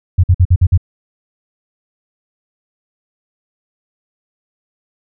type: tone bursts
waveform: sine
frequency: 89.9 Hz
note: F#2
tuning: 49 cents flat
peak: -5 dBFS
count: 6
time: 0.18-0.777 s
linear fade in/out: 10 ms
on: 57 ms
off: 51 ms
effects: none